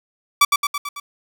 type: tone with echo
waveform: sawtooth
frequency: 1153 Hz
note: D6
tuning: 32 cents flat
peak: -6 dBFS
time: 0.41-0.45 s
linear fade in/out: 5 ms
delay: 110 ms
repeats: 5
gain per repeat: -4 dB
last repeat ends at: 1 s
effects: 8-bit